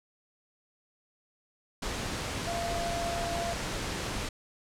sine tone in noise, 685 Hz, F5, 34 cents flat, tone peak -32 dBFS, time 2.47-3.53 s, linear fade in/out 5 ms, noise pink, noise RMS -34 dBFS, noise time 1.82-4.29 s, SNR -1 dB, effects low-pass 8000 Hz 12 dB/octave

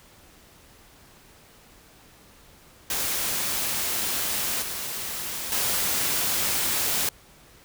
white noise with level steps, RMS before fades -27 / -32 / -25 dBFS, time 2.9-7.09 s, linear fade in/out 2 ms, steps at 4.62 / 5.52 s, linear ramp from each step 2 ms, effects pink hiss -53 dBFS RMS until 7.64 s

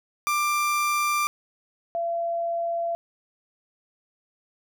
30% pulse / sine tone pair in turn, 1185 / 678.9 Hz, D6 / F5, +15 / -49 cents, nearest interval minor seventh, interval 964 cents, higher first, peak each -19 / -24 dBFS, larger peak first, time 0.27-1.27 / 1.95-2.95 s, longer neither, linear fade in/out 0 ms, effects none

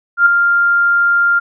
sine tone with ADSR envelope, 1396.9 Hz, F6, in tune, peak -3 dBFS, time 0.17-1.4 s, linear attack 91 ms, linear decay 6 ms, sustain -6 dB, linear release 19 ms, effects none

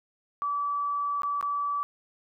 sine tone with dropouts, 1152 Hz, D6, 34 cents flat, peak -26 dBFS, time 0.42-1.83 s, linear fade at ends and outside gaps 0 ms, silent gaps 1.22-1.233 / 1.411-1.427 s, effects none

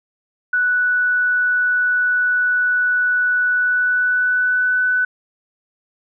sine tone with pitch glide, 1480 to 1497.2 Hz, F#6 to F#6, 0 to +20 cents, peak -14 dBFS, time 0.53-5.05 s, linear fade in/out 5 ms, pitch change +20 cents, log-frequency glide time 3.5-4.79 s, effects none

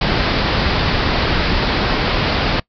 pink low-pass noise, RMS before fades -17 dBFS, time 0.01-2.6 s, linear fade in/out 5 ms, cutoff 5100 Hz, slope 96 dB/octave, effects noise-tail reverb RT60 0.1 s tail -23 dB re dry

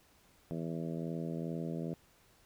harmonic tone, 82.41 Hz, E2, in tune, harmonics 2 / 3 / 4 / 5 / 6 / 7 / 8, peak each -38 / -42 / -44 / -46 / -48 / -49 / -50 dBFS, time 0.51-1.94 s, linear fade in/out 0 ms, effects pink hiss -66 dBFS RMS until 2.45 s

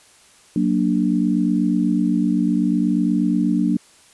sine chord, Gb augmented, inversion none, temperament equal, 185 / 233.1 / 293.7 Hz, Gb3 / Bb3 / D4, 0 / 0 / 0 cents, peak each -20 dBFS, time 0.56-3.77 s, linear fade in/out 2 ms, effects white hiss -51 dBFS RMS until 4.13 s + resampled to 24000 Hz

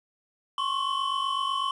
triangle tone cluster, 1064 / 1112 / 3039 Hz, C6 / C#6 / F#7, +29 / +5 / +46 cents, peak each -28 / -27 / -31 dBFS, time 0.58-1.71 s, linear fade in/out 2 ms, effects resampled to 24000 Hz + 9-bit

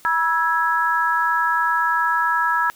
sine chord, E major, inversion second, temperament equal with one note detuned, 968 / 1318.5 / 1661.2 Hz, B5 / E6 / G#6, -35 / 0 / 0 cents, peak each -21 dBFS, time 0.05-2.7 s, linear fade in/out 0 ms, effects white hiss -50 dBFS RMS until 2.75 s

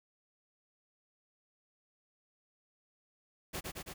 pink noise with echo, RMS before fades -39 dBFS, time 3.53-3.61 s, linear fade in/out 20 ms, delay 110 ms, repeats 3, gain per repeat -2 dB, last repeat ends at 3.94 s, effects none

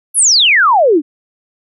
sine exponential sweep, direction down, 11570 to 271.8 Hz, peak -6 dBFS, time 0.14-1.02 s, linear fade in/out 50 ms, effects none

